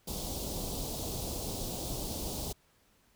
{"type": "band-stop noise", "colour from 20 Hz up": "pink", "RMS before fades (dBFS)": -37, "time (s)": [0.07, 2.53], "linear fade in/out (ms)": 10, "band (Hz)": [830, 3600], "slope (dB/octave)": 24, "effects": ["pink hiss -68 dBFS RMS until 3.15 s"]}